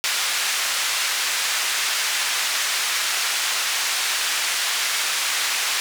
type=band-pass noise; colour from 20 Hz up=pink; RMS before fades=-23 dBFS; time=0.04-5.8 s; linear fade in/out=0 ms; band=1600 to 9100 Hz; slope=12 dB/octave; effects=none